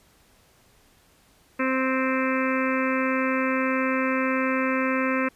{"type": "harmonic tone", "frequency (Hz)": 261.6, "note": "C4", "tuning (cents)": 0, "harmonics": [1, 2, 4, 5, 6, 7, 8, 9, 10], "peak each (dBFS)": [-25, -28, -31, -32, -33, -33, -34, -35, -35], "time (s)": [1.59, 5.29], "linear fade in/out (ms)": 10, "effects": ["pink hiss -59 dBFS RMS until 5.35 s", "resampled to 32000 Hz"]}